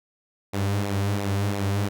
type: tone with flanger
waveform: sawtooth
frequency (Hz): 100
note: G2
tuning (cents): +35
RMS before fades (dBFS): -25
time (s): 0.53-1.89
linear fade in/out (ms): 10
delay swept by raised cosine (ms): 0.62 to 6.52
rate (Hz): 2.9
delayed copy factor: -0.55
effects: none